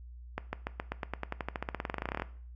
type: accelerating click train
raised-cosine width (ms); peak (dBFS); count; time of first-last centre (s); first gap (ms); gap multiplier
0.5; -18; 28; 0.38-2.221; 150; 0.93
effects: noise-tail reverb RT60 0.5 s tail -17 dB re dry + added 60 Hz sine -45 dBFS peak until 2.55 s